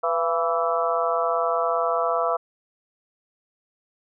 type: harmonic tone with a mistuned harmonic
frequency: 165 Hz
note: E3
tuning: 2 cents sharp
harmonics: 3 / 4 / 5 / 6 / 7 / 8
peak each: -27 / -24 / -36 / -30 / -27 / -28 dBFS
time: 0.03-2.37 s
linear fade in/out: 10 ms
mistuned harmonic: 4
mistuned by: +45 cents
effects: none